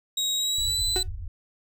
30% pulse tone with pitch glide, 3800 to 4003 Hz, A#7 to B7, +33 to +23 cents, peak -21 dBFS, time 0.17-1.03 s, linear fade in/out 5 ms, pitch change +90 cents, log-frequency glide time 0.36-0.82 s
pink low-pass noise, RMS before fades -33 dBFS, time 0.58-1.28 s, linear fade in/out 5 ms, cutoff 100 Hz, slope 96 dB/octave
35% pulse tone with exponential decay, 371.4 Hz, F#4, 7 cents sharp, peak -22 dBFS, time 0.96-1.08 s, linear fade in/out 1 ms, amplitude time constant 26 ms
effects none

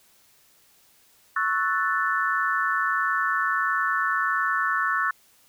sine chord, F# minor seventh, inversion second, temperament equal, 1108.7 / 1318.5 / 1480 / 1760 Hz, C#6 / E6 / F#6 / A6, 0 / 0 / 0 / 0 cents, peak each -27 dBFS, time 1.36-5.11 s, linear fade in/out 5 ms, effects white hiss -59 dBFS RMS until 5.48 s

